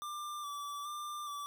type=tone with vibrato; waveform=square; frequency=1173 Hz; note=D6; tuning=2 cents flat; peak=-40 dBFS; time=0.02-1.46 s; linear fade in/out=0 ms; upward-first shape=square; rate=1.2 Hz; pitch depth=25 cents each way; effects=none